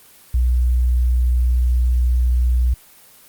sine tone, 61.4 Hz, B1, 9 cents flat, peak -13 dBFS, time 0.34-2.74 s, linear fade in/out 5 ms, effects white hiss -47 dBFS RMS until 3.28 s + Opus 24 kbps

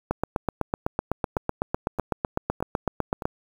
two click trains, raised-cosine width 1 ms, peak -19 / -9 dBFS, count 4 / 26, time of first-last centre 1.37-3.222 / 0.11-3.255 s, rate 1.62 / 7.95 Hz, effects 7-bit

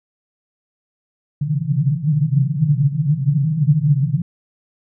white band-pass noise, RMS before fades -17 dBFS, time 1.41-4.22 s, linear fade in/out 5 ms, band 130 to 160 Hz, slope 96 dB/octave, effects none

